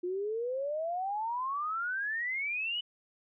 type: exponential sweep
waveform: sine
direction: up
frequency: 349.2 to 3000 Hz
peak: -31 dBFS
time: 0.03-2.81 s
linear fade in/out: 10 ms
effects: none